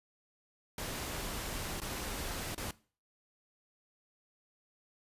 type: noise with dropouts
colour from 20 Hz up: pink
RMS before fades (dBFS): -39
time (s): 0.78-2.71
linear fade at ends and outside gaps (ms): 2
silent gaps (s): 1.802-1.817 / 2.548-2.578
effects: noise-tail reverb RT60 0.4 s tail -20 dB re dry + resampled to 32000 Hz